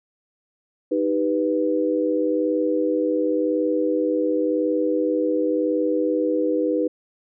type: chord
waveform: sine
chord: Eb augmented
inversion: none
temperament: equal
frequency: 311.1 / 392 / 493.9 Hz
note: Eb4 / G4 / B4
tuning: 0 / 0 / 0 cents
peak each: -22 / -26 / -22 dBFS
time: 0.91-6.88 s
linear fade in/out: 10 ms
effects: none